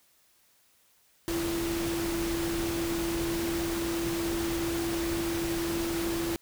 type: tone in noise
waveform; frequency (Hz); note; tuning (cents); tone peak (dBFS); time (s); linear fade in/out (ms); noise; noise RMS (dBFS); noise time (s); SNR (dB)
sine; 336.3; E4; +35; -29; 1.28-6.36; 0; pink; -35; 1.28-6.36; +3
effects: white hiss -65 dBFS RMS until 6.41 s